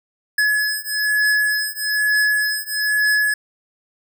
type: beating tone pair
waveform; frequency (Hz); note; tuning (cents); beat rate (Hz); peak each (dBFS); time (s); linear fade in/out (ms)
square; 1700 / 1701.1; G#6 / G#6; +40 / +41; 1.1; -21 / -20; 0.38-3.34; 5
effects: none